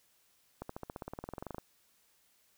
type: accelerating click train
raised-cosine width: 1 ms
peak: -26 dBFS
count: 19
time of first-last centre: 0.62-1.583 s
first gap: 74 ms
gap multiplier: 0.96
effects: white hiss -70 dBFS RMS until 2.57 s